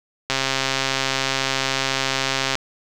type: click train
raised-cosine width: 0.2 ms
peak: -3 dBFS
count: 303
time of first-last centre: 0.3-2.554 s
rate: 134 Hz
effects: none